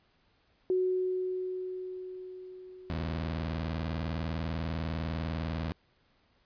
sine tone with exponential decay, 369.5 Hz, F#4, 2 cents flat, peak -24 dBFS, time 0.7-4.52 s, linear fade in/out 1 ms, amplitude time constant 830 ms
20% pulse tone with vibrato, 80.1 Hz, E2, 49 cents flat, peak -27 dBFS, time 2.9-5.72 s, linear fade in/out 0 ms, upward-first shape sine, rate 20 Hz, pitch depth 240 cents each way
effects pink hiss -69 dBFS RMS until 6.45 s + resampled to 11025 Hz

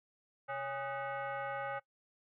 sine tone with frequency modulation, 130.81 Hz, C3, in tune, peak -36 dBFS, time 0.48-1.8 s, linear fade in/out 20 ms, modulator 687 Hz, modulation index 2.2, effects noise-tail reverb RT60 0.1 s tail -21 dB re dry

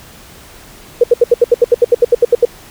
sine tone bursts, 479.3 Hz, A#4, 48 cents sharp, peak -3 dBFS, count 15, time 1.01-2.452 s, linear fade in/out 5 ms, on 28 ms, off 73 ms, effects pink hiss -38 dBFS RMS until 2.7 s

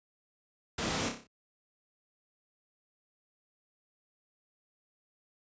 pink noise with echo, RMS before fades -33 dBFS, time 0.78-1.09 s, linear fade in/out 5 ms, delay 30 ms, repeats 6, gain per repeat -5 dB, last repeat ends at 1.27 s, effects high-pass 80 Hz 12 dB/octave + resampled to 16000 Hz

